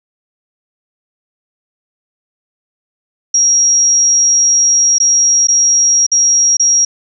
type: tone with dropouts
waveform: sine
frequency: 5650 Hz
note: F8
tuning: 19 cents sharp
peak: -7 dBFS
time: 3.34-6.85 s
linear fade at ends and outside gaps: 5 ms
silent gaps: 4.984-5 / 5.472-5.484 / 6.066-6.116 / 6.57-6.596 s
effects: none